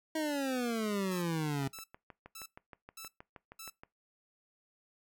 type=exponential sweep; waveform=25% pulse; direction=down; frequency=320 to 134.2 Hz; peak=-28 dBFS; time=0.15-1.68 s; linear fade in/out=5 ms
type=tone bursts; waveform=5% pulse; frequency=1318.5 Hz; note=E6; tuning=in tune; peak=-33 dBFS; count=5; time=1.11-3.7 s; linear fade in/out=5 ms; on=110 ms; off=510 ms
type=click train; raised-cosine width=0.5 ms; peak=-33 dBFS; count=15; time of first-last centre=1.63-3.835 s; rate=6.35 Hz
effects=noise-tail reverb RT60 0.2 s tail -21 dB re dry